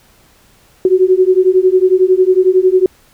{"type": "beating tone pair", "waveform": "sine", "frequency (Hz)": [366.3, 377.3], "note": ["F#4", "F#4"], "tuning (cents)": [-17, 34], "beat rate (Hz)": 11, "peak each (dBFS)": -10, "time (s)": [0.85, 2.86], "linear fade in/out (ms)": 2, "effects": ["pink hiss -49 dBFS RMS until 3.13 s"]}